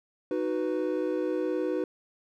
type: chord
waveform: triangle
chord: B major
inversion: first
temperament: equal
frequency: 311.1 / 370 / 493.9 Hz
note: D#4 / F#4 / B4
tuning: 0 / 0 / 0 cents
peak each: -29 dBFS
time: 0.31-1.84 s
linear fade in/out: 2 ms
effects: none